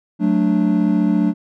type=chord; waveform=triangle; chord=D major; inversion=first; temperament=equal; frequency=185 / 220 / 293.7 Hz; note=F#3 / A3 / D4; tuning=0 / 0 / 0 cents; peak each=-16 dBFS; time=0.19-1.34 s; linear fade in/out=50 ms; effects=none